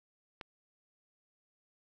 click, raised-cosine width 0.3 ms, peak -26 dBFS, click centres 0.412 s, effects none

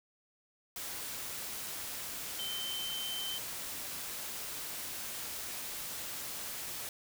sine tone in noise, 3091 Hz, G7, 25 cents flat, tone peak -37 dBFS, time 2.39-3.38 s, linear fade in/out 2 ms, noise white, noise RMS -41 dBFS, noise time 0.76-6.89 s, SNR +1 dB, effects none

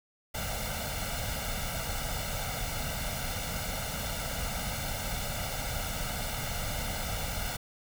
pink noise with comb filter, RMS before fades -34 dBFS, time 0.34-7.57 s, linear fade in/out 10 ms, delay 1.4 ms, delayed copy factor +0.8, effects none

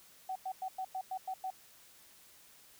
sine tone bursts, 755 Hz, F#5, 35 cents sharp, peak -35 dBFS, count 8, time 0.29-1.504 s, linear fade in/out 5 ms, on 66 ms, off 98 ms, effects white hiss -60 dBFS RMS until 2.79 s

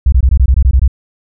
sine tone bursts, 63.6 Hz, C2, 48 cents flat, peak -4 dBFS, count 10, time 0.06-0.879 s, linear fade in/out 5 ms, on 63 ms, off 21 ms, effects none

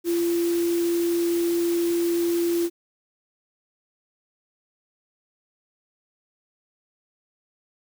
sine tone in noise, 342.2 Hz, F4, 35 cents flat, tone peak -20 dBFS, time 0.04-2.7 s, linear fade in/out 50 ms, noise white, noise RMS -36 dBFS, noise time 0.04-2.7 s, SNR +13 dB, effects none

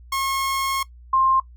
sawtooth / sine tone pair in turn, 1083 / 1057 Hz, C#6 / C6, -41 / +17 cents, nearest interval unison, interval 42 cents, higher first, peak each -18 / -15 dBFS, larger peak second, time 0.12-0.83 / 1.13-1.4 s, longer first, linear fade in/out 5 ms, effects noise-tail reverb RT60 0.1 s tail -18 dB re dry + added 60 Hz sine -42 dBFS peak until 1.56 s

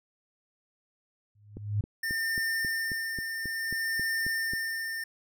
sine tone with exponential growth, 103.83 Hz, G#2, in tune, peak -22 dBFS, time 1.35-1.81 s, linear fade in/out 5 ms, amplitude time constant 100 ms
click train, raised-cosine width 3 ms, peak -26 dBFS, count 12, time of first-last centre 1.57-4.535 s, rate 3.71 Hz
square tone with tremolo, 1806 Hz, A6, 45 cents sharp, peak -28 dBFS, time 2.03-5.04 s, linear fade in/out 5 ms, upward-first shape sine, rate 0.59 Hz, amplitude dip 45%
effects none

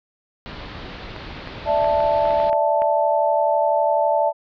pink low-pass noise, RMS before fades -35 dBFS, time 0.46-2.5 s, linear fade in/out 0 ms, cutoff 4500 Hz, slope 48 dB/octave
clicks, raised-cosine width 0.5 ms, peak -17 dBFS, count 9, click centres 1.163 / 1.474 / 1.845 / 2.004 / 2.254 / 2.307 / 2.401 / 2.53 / 2.82 s
sine chord, D suspended second, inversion none, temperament equal, 587.3 / 659.3 / 880 Hz, D5 / E5 / A5, 0 / 0 / 0 cents, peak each -20 dBFS, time 1.65-4.33 s, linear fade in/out 50 ms
effects none

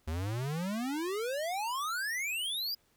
square exponential sweep, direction up, 75 to 4971 Hz, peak -33 dBFS, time 0.07-2.75 s, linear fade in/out 10 ms, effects pink hiss -70 dBFS RMS until 2.96 s

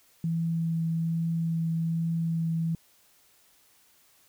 sine tone with vibrato, 164.81 Hz, E3, in tune, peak -25 dBFS, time 0.24-2.75 s, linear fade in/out 2 ms, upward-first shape triangle, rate 1.2 Hz, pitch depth 11 cents each way, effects white hiss -62 dBFS RMS until 4.28 s

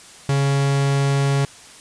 45% pulse tone, 139 Hz, C#3, 5 cents sharp, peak -16 dBFS, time 0.29-1.45 s, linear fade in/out 2 ms, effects white hiss -43 dBFS RMS until 1.8 s + resampled to 22050 Hz

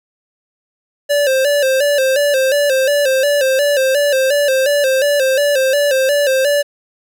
square tone with vibrato, 552 Hz, C#5, 7 cents flat, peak -12 dBFS, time 1.09-6.63 s, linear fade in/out 20 ms, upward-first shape square, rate 2.8 Hz, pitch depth 81 cents each way, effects none

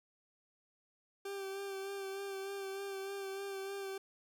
40% pulse tone with vibrato, 392 Hz, G4, in tune, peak -39 dBFS, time 1.25-3.98 s, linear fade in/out 5 ms, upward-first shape sine, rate 3.3 Hz, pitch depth 25 cents each way, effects none

